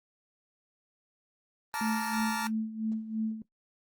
sawtooth chord, Bb major seventh, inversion third, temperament just, 874.1 / 932.3 / 1165.4 / 1398.5 Hz, A5 / Bb5 / D6 / F6, -12 / 0 / -14 / +2 cents, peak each -31 / -32 / -37 / -34 dBFS, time 1.74-2.47 s, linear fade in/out 0 ms
sine tone with tremolo, 220 Hz, A3, in tune, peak -27 dBFS, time 1.81-3.42 s, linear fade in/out 2 ms, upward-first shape sine, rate 3 Hz, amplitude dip 75%
effects noise-tail reverb RT60 0.1 s tail -17 dB re dry + Opus 32 kbps

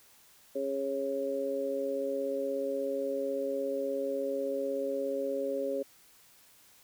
harmonic tone, 137.2 Hz, C#3, 17 cents flat, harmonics 2 / 3 / 4, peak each -38 / -35 / -32 dBFS, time 0.55-5.83 s, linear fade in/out 10 ms, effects white hiss -60 dBFS RMS until 6.83 s

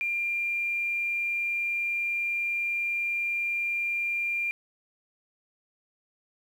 sine tone with quantisation, 2390 Hz, D7, 30 cents sharp, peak -26 dBFS, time 0.01-4.51 s, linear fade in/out 0 ms, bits 9, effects none

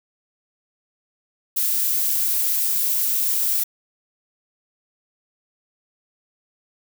violet noise, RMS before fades -21 dBFS, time 1.56-3.64 s, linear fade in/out 10 ms, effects none

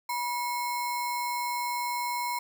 sine tone with sample-and-hold, 970 Hz, B5, 31 cents flat, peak -28 dBFS, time 0.09-2.39 s, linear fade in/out 5 ms, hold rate 3150 Hz, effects none

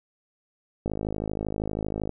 click train, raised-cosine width 2 ms, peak -16 dBFS, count 66, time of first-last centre 0.86-2.093 s, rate 52.7 Hz, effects none

